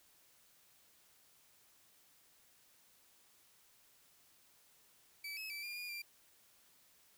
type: tone with pitch steps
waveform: 30% pulse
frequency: 2303 / 2577 / 2321 / 2405 / 2430 / 2373 Hz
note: D7 / E7 / D7 / D7 / D#7 / D7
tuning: -34 / -40 / -21 / +41 / -42 / +17 cents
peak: -40 dBFS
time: 5.24-6.02 s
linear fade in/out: 5 ms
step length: 130 ms
effects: white hiss -68 dBFS RMS until 7.17 s